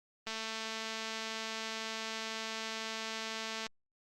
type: click train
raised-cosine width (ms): 0.2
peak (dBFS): -22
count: 755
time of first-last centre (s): 0.27-3.666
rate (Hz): 222
effects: Opus 32 kbps